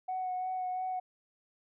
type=tone with vibrato; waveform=sine; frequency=740 Hz; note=F#5; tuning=in tune; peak=-31 dBFS; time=0.08-1 s; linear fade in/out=10 ms; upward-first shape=sine; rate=2.9 Hz; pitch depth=16 cents each way; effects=tanh soft clip ceiling -28 dBFS